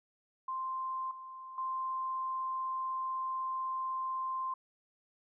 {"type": "tone with level steps", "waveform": "sine", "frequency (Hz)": 1046, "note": "C6", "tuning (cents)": -1, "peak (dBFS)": [-34, -44, -33], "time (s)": [0.48, 4.54], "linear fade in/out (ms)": 5, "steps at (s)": [1.11, 1.58], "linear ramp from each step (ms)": 2, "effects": []}